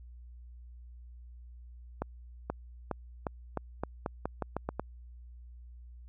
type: accelerating click train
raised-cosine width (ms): 1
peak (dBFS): -18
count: 12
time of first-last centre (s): 2.02-4.796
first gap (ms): 480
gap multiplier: 0.86
effects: added 60 Hz sine -47 dBFS peak until 6.08 s